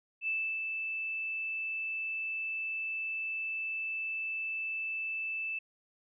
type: tone with ADSR envelope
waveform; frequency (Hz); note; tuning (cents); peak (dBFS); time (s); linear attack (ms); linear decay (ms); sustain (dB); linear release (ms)
sine; 2637; E7; 0; -29; 0.21-5.59; 66; 320; -4; 7
effects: none